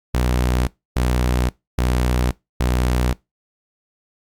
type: tone bursts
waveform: sawtooth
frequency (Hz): 61.7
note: B1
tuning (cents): -1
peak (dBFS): -12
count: 4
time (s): 0.14-3.13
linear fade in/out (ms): 5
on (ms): 530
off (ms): 290
effects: noise-tail reverb RT60 0.2 s tail -22 dB re dry + MP3 96 kbps